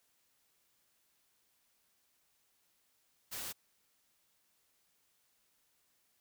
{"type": "noise", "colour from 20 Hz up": "white", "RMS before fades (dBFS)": -42, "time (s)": [3.31, 3.53], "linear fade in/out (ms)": 20, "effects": ["white hiss -75 dBFS RMS until 6.2 s"]}